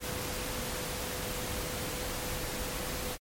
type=tone in noise; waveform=sine; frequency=501 Hz; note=B4; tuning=25 cents sharp; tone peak=-43 dBFS; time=0-3.18 s; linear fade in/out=50 ms; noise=pink; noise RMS=-36 dBFS; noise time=0-3.18 s; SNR=-10 dB; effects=MP3 64 kbps